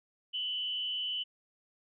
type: tone with frequency modulation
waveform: sine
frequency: 2989 Hz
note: F#7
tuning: 17 cents sharp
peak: -32 dBFS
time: 0.33-1.24 s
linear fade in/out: 20 ms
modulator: 182 Hz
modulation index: 0.48
effects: none